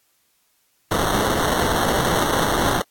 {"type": "noise with sample-and-hold", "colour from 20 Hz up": "white", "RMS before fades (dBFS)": -20, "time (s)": [0.91, 2.82], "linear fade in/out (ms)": 5, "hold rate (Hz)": 2450, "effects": ["white hiss -64 dBFS RMS until 2.9 s", "AAC 64 kbps"]}